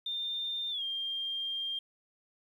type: tone with pitch glide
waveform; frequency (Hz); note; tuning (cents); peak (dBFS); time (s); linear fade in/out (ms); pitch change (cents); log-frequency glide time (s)
triangle; 3609 to 3197; A7 to G7; +43 to +33; -29; 0.06-1.79; 5; -210; 0.7-0.83
effects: tanh soft clip ceiling -31 dBFS + 11-bit